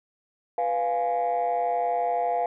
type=chord; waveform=sine; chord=F diminished; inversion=second; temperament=equal; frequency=493.9 / 698.5 / 830.6 Hz; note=Cb5 / F5 / Ab5; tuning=0 / 0 / 0 cents; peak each=-28 / -23 / -28 dBFS; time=0.58-2.46 s; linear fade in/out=2 ms; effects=tanh soft clip ceiling -18 dBFS